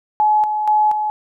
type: tone with tremolo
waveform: sine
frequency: 850 Hz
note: G#5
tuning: 40 cents sharp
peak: -11 dBFS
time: 0.2-1.1 s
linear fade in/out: 0 ms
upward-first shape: square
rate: 2.1 Hz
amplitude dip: 50%
effects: none